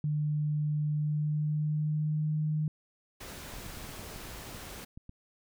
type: tone with pitch glide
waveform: sine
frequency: 150 to 153.51 Hz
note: D3 to D#3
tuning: +37 to -23 cents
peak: -27 dBFS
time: 0.04-2.68 s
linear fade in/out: 2 ms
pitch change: +40 cents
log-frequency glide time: 0.96-2.35 s
type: noise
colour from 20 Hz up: pink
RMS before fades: -44 dBFS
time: 3.2-4.85 s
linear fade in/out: 10 ms
type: clicks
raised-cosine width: 5 ms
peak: -33 dBFS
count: 12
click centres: 3.538 / 3.586 / 3.664 / 3.697 / 3.773 / 3.843 / 3.892 / 3.995 / 4.161 / 4.548 / 4.975 / 5.094 s
effects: none